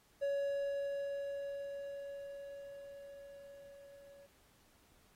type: tone with level ramp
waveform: triangle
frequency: 561 Hz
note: C#5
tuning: 21 cents sharp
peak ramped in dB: -30 to -54 dBFS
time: 0.21-4.27 s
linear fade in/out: 20 ms
effects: pink hiss -69 dBFS RMS until 5.15 s + AAC 48 kbps